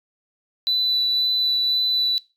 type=tone with vibrato; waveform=sine; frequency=3979 Hz; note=B7; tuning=12 cents sharp; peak=-17 dBFS; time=0.67-2.18 s; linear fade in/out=0 ms; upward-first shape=sine; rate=1.9 Hz; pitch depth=8 cents each way; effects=noise-tail reverb RT60 0.3 s tail -21 dB re dry + tanh soft clip ceiling -14 dBFS